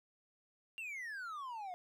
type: exponential sweep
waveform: triangle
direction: down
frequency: 2794 to 698.5 Hz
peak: -40 dBFS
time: 0.78-1.74 s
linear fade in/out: 0 ms
effects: none